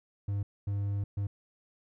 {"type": "tone bursts at uneven times", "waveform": "triangle", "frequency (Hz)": 100.6, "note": "G2", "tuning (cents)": 45, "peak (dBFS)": -27, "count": 3, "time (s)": [[0.28, 0.43], [0.67, 1.04], [1.17, 1.27]], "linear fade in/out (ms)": 5, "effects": []}